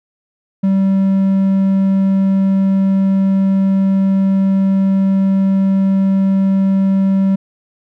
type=tone; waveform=triangle; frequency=193.4 Hz; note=G3; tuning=23 cents flat; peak=-8 dBFS; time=0.63-7.36 s; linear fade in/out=10 ms; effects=none